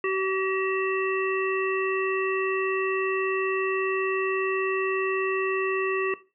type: harmonic tone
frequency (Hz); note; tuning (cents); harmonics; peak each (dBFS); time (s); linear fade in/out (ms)
381.8; G4; -46; 1 / 3 / 5 / 7; -25 / -30 / -32 / -33; 0.04-6.14; 2
effects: noise-tail reverb RT60 0.3 s tail -17 dB re dry